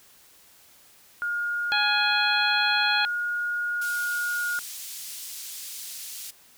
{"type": "tone with pitch glide", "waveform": "sine", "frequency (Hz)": [1423, 1434.6], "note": ["F6", "F6"], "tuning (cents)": [32, 46], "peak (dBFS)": -25, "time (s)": [1.22, 4.59], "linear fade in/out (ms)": 0, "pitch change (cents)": 14, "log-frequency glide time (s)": [1.34, 2.57]}
{"type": "harmonic tone", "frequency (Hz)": 834, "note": "G#5", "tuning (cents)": 7, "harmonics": [1, 2, 3, 4, 5], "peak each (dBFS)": [-28, -28, -28, -28, -28], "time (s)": [1.72, 3.05], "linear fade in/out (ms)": 0}
{"type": "band-pass noise", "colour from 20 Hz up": "white", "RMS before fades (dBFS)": -38, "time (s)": [3.81, 6.31], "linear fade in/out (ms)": 10, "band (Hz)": [3500, 14000], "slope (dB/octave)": 12}
{"effects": ["white hiss -55 dBFS RMS until 6.57 s"]}